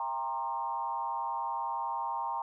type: tone with frequency modulation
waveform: sine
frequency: 930 Hz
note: A#5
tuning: 4 cents flat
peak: -31 dBFS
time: 0-2.42 s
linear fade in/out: 2 ms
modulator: 131 Hz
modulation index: 1.1
effects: none